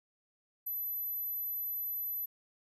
sine tone, 12010 Hz, F#9, 25 cents sharp, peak -34 dBFS, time 0.66-2.26 s, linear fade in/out 10 ms, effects none

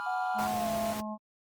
triangle chord, G# diminished seventh, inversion none, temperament equal, 830.6 / 987.8 / 1174.7 / 1396.9 Hz, G#5 / B5 / D6 / F6, 0 / 0 / 0 / 0 cents, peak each -38 / -36 / -41 / -35 dBFS, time 0-0.47 s, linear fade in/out 0 ms
sine tone with pitch glide, 740 to 678.6 Hz, F#5 to F5, 0 to -50 cents, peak -30 dBFS, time 0.06-0.93 s, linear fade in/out 10 ms, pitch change -150 cents, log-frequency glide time 0.51-0.69 s
harmonic tone, 213.7 Hz, G#3, 50 cents sharp, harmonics 1 / 3 / 4 / 5, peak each -36 / -41 / -42 / -43 dBFS, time 0.34-1.18 s, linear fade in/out 50 ms
pink noise, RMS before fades -39 dBFS, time 0.38-1.01 s, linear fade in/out 10 ms
effects high-pass 80 Hz 12 dB/octave + Opus 24 kbps

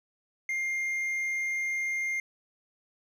sine tone with hard clipping, 2113 Hz, C7, 16 cents sharp, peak -29 dBFS, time 0.49-2.2 s, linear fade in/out 2 ms, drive 3 dB, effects none

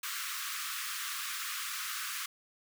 pink high-pass noise, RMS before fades -38 dBFS, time 0.03-2.26 s, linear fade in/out 5 ms, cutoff 1100 Hz, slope 96 dB/octave, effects none

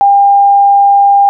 sine tone, 801 Hz, G5, 37 cents sharp, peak -3 dBFS, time 0.01-1.29 s, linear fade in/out 0 ms, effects none

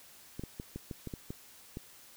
clicks, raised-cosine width 3 ms, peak -26 dBFS, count 9, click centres 0.395 / 0.437 / 0.599 / 0.76 / 0.912 / 1.073 / 1.138 / 1.305 / 1.771 s, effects white hiss -56 dBFS RMS until 2.16 s

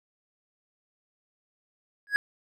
triangle tone with exponential growth, 1661.2 Hz, G#6, in tune, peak -14 dBFS, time 2.07-2.16 s, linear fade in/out 0 ms, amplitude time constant 18 ms, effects none

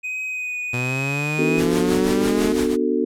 triangle tone with vibrato, 2500 Hz, D#7, 8 cents sharp, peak -23 dBFS, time 0.03-1.61 s, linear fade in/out 20 ms, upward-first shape triangle, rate 1.3 Hz, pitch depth 20 cents each way
sawtooth linear sweep, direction up, 120.7 to 213.8 Hz, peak -19 dBFS, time 0.73-2.53 s, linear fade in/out 10 ms
sine chord, B minor seventh, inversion none, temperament just, 246.9 / 296.3 / 370.4 / 444.5 Hz, B3 / D4 / F#4 / A4, 0 / +15 / +2 / +18 cents, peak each -23 dBFS, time 1.38-3.05 s, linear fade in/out 10 ms
pink noise with tremolo, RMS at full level -27 dBFS, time 1.56-2.77 s, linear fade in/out 50 ms, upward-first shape sine, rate 6 Hz, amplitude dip 70%
effects low-pass 12000 Hz 12 dB/octave

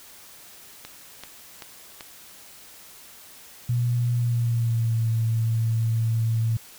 click train, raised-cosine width 0.2 ms, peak -20 dBFS, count 4, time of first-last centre 0.85-2.008 s, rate 2.59 Hz
sine tone with pitch glide, 120.7 to 113.27 Hz, B2 to A#2, -39 to -49 cents, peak -20 dBFS, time 3.69-6.57 s, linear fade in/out 5 ms, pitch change -110 cents, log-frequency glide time 4.12-5 s
effects white hiss -47 dBFS RMS until 6.78 s

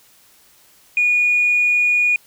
sine tone, 2449 Hz, D#7, 28 cents flat, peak -12 dBFS, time 0.97-2.16 s, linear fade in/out 2 ms, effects tanh soft clip ceiling -8 dBFS + white hiss -52 dBFS RMS until 2.26 s

